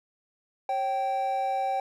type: tone pair together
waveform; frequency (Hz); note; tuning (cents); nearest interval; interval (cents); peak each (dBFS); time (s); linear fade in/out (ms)
triangle; 544.6 / 776; C#5 / G5; -31 / -18; tritone; 613; -31 / -24; 0.69-1.8; 2
effects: none